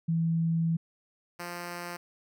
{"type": "tone pair in turn", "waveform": ["sine", "5% pulse"], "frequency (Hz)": [164.81, 174.5], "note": ["E3", "F3"], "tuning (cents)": [0, -1], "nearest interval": "minor second", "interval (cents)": 99, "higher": "second", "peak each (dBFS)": [-24, -25], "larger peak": "first", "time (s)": [[0.08, 0.77], [1.39, 1.97]], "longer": "first", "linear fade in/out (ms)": 10, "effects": []}